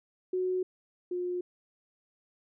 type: tone pair in turn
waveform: sine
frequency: 368.4 / 357.7 Hz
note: F#4 / F4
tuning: -7 / +41 cents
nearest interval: minor second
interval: 52 cents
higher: first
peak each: -27 / -30 dBFS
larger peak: first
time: 0.33-0.63 / 1.11-1.41 s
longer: neither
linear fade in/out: 5 ms
effects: none